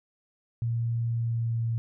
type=tone with pitch glide; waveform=sine; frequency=116.54 to 115.07 Hz; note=A#2 to A#2; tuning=0 to -22 cents; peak=-25 dBFS; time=0.62-1.78 s; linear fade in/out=0 ms; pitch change=-22 cents; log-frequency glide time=1.08-1.65 s; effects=none